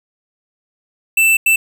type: tone bursts at uneven times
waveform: square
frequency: 2660 Hz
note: E7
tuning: 15 cents sharp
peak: -10 dBFS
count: 2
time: 1.17-1.37 / 1.46-1.56 s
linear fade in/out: 5 ms
effects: none